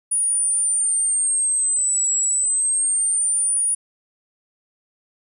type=linear two-way sweep; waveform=sine; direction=down then up; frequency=9700 to 7700 to 9700 Hz; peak=-17 dBFS; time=0.11-3.75 s; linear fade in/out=10 ms; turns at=2.16 s; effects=none